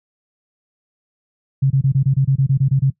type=tone bursts; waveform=sine; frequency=135.6 Hz; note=C#3; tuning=38 cents flat; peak=-11 dBFS; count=12; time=1.62-2.904 s; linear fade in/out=10 ms; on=85 ms; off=24 ms; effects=noise-tail reverb RT60 0.1 s tail -19 dB re dry